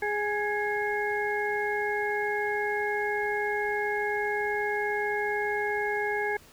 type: harmonic tone with a mistuned harmonic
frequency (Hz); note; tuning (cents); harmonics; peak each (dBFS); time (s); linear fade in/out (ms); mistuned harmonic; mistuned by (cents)
415.3; G#4; 0; 1 / 2 / 4 / 5; -30 / -32 / -31 / -35; 0.02-6.37; 5; 5; +63
effects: pink hiss -54 dBFS RMS until 6.52 s